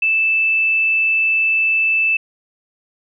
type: tone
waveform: sine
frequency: 2637 Hz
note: E7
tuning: in tune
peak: -13 dBFS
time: 0.02-2.17 s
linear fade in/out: 5 ms
effects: none